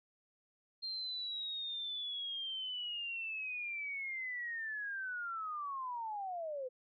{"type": "linear sweep", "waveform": "sine", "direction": "down", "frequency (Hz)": [4200, 493.9], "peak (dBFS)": -38, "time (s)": [0.82, 6.69], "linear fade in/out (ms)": 20, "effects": []}